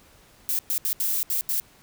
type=noise bursts at uneven times; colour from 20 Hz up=violet; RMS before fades=-25 dBFS; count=6; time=0.49-0.59 / 0.7-0.78 / 0.85-0.93 / 1-1.23 / 1.3-1.41 / 1.49-1.6 s; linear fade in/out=0 ms; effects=pink hiss -55 dBFS RMS until 1.82 s